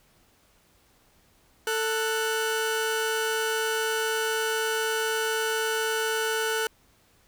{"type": "tone pair together", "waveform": "sawtooth", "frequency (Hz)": [444, 1480], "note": ["A4", "F#6"], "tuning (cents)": [16, 0], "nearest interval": "octave + major sixth", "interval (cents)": 2084, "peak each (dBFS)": [-23, -25], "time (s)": [1.67, 6.67], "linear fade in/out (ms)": 2, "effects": ["pink hiss -62 dBFS RMS until 7.27 s"]}